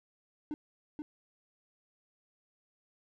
triangle tone with echo, 300.6 Hz, D4, 40 cents sharp, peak -32 dBFS, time 0.51-0.54 s, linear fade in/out 0 ms, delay 480 ms, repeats 1, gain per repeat -3 dB, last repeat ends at 1.02 s, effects none

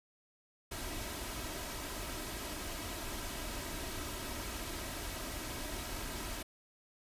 pink noise with comb filter, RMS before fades -41 dBFS, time 0.71-6.43 s, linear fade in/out 10 ms, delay 3.1 ms, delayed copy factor +0.5, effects resampled to 32000 Hz

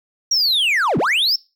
triangle linear two-way sweep, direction down then up, 5740 to 120.1 to 5490 Hz, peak -13 dBFS, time 0.31-1.36 s, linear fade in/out 5 ms, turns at 0.98 s, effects noise-tail reverb RT60 0.3 s tail -24 dB re dry

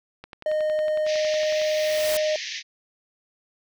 click train, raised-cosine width 0.3 ms, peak -23 dBFS, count 16, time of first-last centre 0.24-1.616 s, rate 10.9 Hz
triangle tone, 615 Hz, D#5, 20 cents flat, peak -19 dBFS, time 0.46-2.36 s, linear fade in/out 2 ms
pink band-pass noise, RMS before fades -33 dBFS, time 1.05-2.63 s, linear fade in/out 50 ms, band 1800 to 6300 Hz, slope 96 dB/octave
white noise with exponential growth, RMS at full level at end -28 dBFS, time 1.29-2.17 s, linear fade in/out 1 ms, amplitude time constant 190 ms
effects none

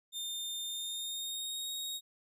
sawtooth tone with pitch glide, 3620 to 3756 Hz, A7 to A#7, +48 to +12 cents, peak -34 dBFS, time 0.12-2.01 s, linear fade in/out 50 ms, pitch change +64 cents, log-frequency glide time 0.66-1.7 s, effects none

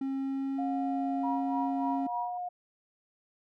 triangle tone with pitch glide, 269.7 to 272 Hz, C#4 to C#4, -47 to -33 cents, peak -28 dBFS, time 0.01-2.07 s, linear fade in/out 5 ms, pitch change +14 cents, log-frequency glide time 0.2-0.59 s
sine tone with vibrato, 714 Hz, F5, 38 cents sharp, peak -33 dBFS, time 0.58-2.49 s, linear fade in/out 10 ms, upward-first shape sine, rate 1.3 Hz, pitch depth 11 cents each way
sine tone with tremolo, 960 Hz, B5, 49 cents flat, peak -31 dBFS, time 1.23-2.38 s, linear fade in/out 10 ms, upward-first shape sine, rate 3.4 Hz, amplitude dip 85%
effects none

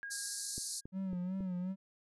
sine tone with exponential decay, 1631 Hz, G#6, 32 cents flat, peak -39 dBFS, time 0.03-0.86 s, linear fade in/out 0 ms, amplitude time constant 180 ms
white band-pass noise, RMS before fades -41 dBFS, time 0.1-0.81 s, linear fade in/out 20 ms, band 4100 to 11000 Hz, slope 96 dB/octave
click train, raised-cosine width 3 ms, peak -32 dBFS, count 4, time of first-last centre 0.58-1.406 s, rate 3.63 Hz
triangle tone with vibrato, 185 Hz, F#3, in tune, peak -33 dBFS, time 0.92-1.76 s, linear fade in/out 50 ms, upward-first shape sine, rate 2.7 Hz, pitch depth 70 cents each way
effects none

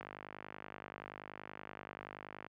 click train, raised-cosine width 0.5 ms, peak -30 dBFS, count 125, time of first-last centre 0.01-2.465 s, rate 50.5 Hz, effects high-pass 100 Hz 12 dB/octave

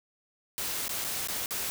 white noise with dropouts, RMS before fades -33 dBFS, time 0.58-1.7 s, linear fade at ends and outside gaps 0 ms, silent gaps 0.881-0.893 / 1.042-1.047 / 1.273-1.285 / 1.459-1.508 s, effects none

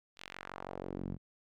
sawtooth tone with band-pass filter sweep, 46.25 Hz, F#1, in tune, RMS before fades -43 dBFS, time 0.16-1.18 s, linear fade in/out 50 ms, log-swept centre 3700 to 160 Hz, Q 1.4, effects none

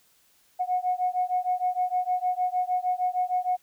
sine beating tone pair, 726 / 732.5 Hz, F#5 / F#5, -33 / -18 cents, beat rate 6.5 Hz, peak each -26 / -26 dBFS, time 0.59-3.57 s, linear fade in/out 20 ms, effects tanh soft clip ceiling -16 dBFS + white hiss -63 dBFS RMS until 3.62 s

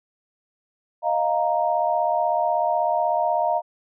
sine chord, Eb suspended second, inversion none, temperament equal, 622.3 / 698.5 / 932.3 Hz, Eb5 / F5 / Bb5, 0 / 0 / 0 cents, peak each -24 / -22 / -24 dBFS, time 1.02-3.62 s, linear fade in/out 50 ms, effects none

